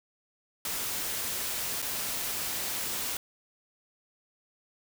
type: noise with dropouts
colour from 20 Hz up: white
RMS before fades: -33 dBFS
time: 0.65-3.17 s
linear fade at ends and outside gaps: 2 ms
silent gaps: 1.819-1.824 s
effects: none